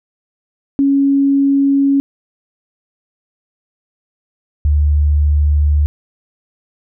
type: tone pair in turn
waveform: sine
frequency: 277.2 / 73.85 Hz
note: C#4 / D2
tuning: 0 / +10 cents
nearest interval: octave + major seventh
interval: 2290 cents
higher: first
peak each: -9 dBFS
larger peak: neither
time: 0.79-2 / 4.65-5.86 s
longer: neither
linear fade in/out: 0 ms
effects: none